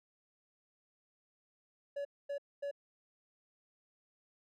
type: tone bursts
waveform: triangle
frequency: 567 Hz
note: C#5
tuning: 39 cents sharp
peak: -34 dBFS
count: 3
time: 1.96-2.713 s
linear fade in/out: 10 ms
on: 91 ms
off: 240 ms
effects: none